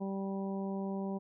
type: harmonic tone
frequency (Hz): 194.8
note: G3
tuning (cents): -11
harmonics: 1 / 2 / 3 / 4 / 5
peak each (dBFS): -35 / -41 / -45 / -47 / -49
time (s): 0-1.19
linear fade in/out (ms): 20
effects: none